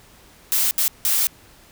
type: noise bursts at uneven times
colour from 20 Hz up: blue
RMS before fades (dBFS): -19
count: 3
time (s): 0.52-0.71 / 0.78-0.88 / 1.05-1.27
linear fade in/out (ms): 0
effects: pink hiss -50 dBFS RMS until 1.71 s